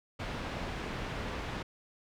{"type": "low-pass noise", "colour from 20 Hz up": "pink", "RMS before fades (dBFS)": -38, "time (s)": [0.19, 1.63], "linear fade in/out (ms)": 10, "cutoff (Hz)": 3000, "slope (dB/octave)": 12, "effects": []}